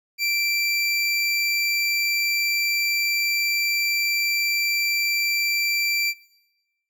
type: tone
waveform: 25% pulse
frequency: 2347 Hz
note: D7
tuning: 2 cents flat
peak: -17 dBFS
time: 0.18-6.14 s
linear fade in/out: 50 ms
effects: noise-tail reverb RT60 1.0 s tail -20 dB re dry